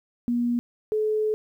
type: tone pair in turn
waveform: sine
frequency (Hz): 240 / 429.9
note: B3 / A4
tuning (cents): -49 / -40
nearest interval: minor seventh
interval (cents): 1009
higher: second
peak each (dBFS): -21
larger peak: neither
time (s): 0.28-0.59 / 0.92-1.34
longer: second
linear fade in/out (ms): 0
effects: 10-bit